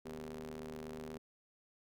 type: ring-modulated tone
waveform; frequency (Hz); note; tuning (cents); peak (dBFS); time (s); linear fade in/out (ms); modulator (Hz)
sawtooth; 76.4; D#2; -31; -37; 0.05-1.18; 10; 320
effects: none